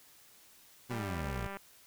20% pulse exponential sweep, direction down, 127.6 to 52.8 Hz, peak -31 dBFS, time 0.89-1.48 s, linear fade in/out 20 ms
click train, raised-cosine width 0.5 ms, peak -28 dBFS, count 131, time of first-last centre 0.91-1.57 s, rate 197 Hz
effects white hiss -60 dBFS RMS until 1.86 s

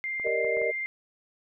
sine tone with vibrato, 2100 Hz, C7, 6 cents sharp, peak -29 dBFS, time 0.04-0.86 s, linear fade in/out 0 ms, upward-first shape triangle, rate 18 Hz, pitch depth 10 cents each way
clicks, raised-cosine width 1 ms, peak -31 dBFS, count 5, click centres 0.198 / 0.272 / 0.447 / 0.57 / 0.617 s
sine chord, Eb major seventh, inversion first, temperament equal, 392 / 466.2 / 587.3 / 622.3 Hz, G4 / Bb4 / D5 / Eb5, 0 / 0 / 0 / 0 cents, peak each -34 / -28 / -34 / -30 dBFS, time 0.24-0.72 s, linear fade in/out 20 ms
effects none

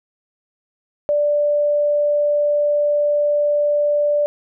sine tone, 587.3 Hz, D5, in tune, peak -14 dBFS, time 1.09-4.26 s, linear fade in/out 0 ms, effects none

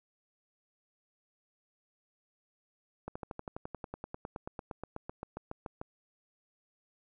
slowing click train, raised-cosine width 1 ms, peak -25 dBFS, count 26, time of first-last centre 3.08-5.814 s, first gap 75 ms, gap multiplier 1.03, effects none

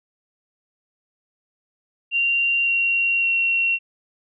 sine tone with pitch steps, 2768 / 2750 / 2733 Hz, F7 / F7 / F7, -16 / -27 / -38 cents, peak -17 dBFS, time 2.11-3.79 s, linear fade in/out 50 ms, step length 560 ms, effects none

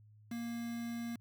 triangle tone with quantisation, 234.1 Hz, A#3, 8 cents sharp, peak -36 dBFS, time 0.31-1.16 s, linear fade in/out 5 ms, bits 8, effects added 106 Hz sine -58 dBFS peak until 1.2 s

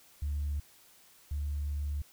sine tone pair in turn, 72.8 / 72.8 Hz, D2 / D2, -15 / -15 cents, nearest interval unison, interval 0 cents, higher neither, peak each -29 / -30 dBFS, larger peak first, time 0.22-0.6 / 1.31-2.02 s, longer second, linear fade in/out 5 ms, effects tanh soft clip ceiling -27 dBFS + white hiss -60 dBFS RMS until 2.12 s

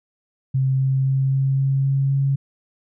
sine tone with pitch steps, 132.8 / 133.57 / 134.34 / 135.12 / 135.9 / 136.69 / 137.48 Hz, C3 / C3 / C3 / C#3 / C#3 / C#3 / C#3, +26 / +36 / +46 / -44 / -34 / -24 / -14 cents, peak -16 dBFS, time 0.54-2.36 s, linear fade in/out 10 ms, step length 260 ms, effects none

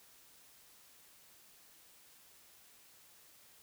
silence, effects white hiss -62 dBFS RMS until 3.62 s

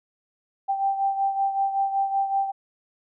sine beating tone pair, 784 / 789.3 Hz, G5 / G5, 0 / +12 cents, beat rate 5.3 Hz, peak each -22 / -29 dBFS, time 0.68-2.52 s, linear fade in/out 20 ms, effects none

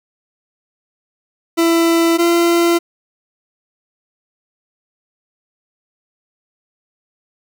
40% pulse tone pair in turn, 333.6 / 341.2 Hz, E4 / F4, +21 / -40 cents, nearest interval unison, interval 39 cents, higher second, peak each -10 dBFS, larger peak neither, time 1.57-2.18 / 2.18-2.79 s, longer neither, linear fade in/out 20 ms, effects none

